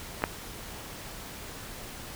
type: clicks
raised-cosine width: 0.5 ms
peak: -22 / -8 dBFS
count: 2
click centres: 0.221 / 0.239 s
effects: pink hiss -42 dBFS RMS until 2.15 s